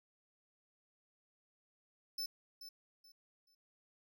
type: tone with echo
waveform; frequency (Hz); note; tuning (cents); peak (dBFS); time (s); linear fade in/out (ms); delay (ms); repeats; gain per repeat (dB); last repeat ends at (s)
45% pulse; 5274; E8; 0; -38; 2.18-2.26; 5; 430; 3; -11; 3.55
effects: none